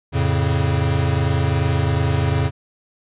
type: chord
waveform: square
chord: F augmented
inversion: none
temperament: equal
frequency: 87.31 / 110 / 138.59 Hz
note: F2 / A2 / C#3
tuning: 0 / 0 / 0 cents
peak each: -21 / -23 / -21 dBFS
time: 0.12-2.51 s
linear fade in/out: 50 ms
effects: resampled to 8000 Hz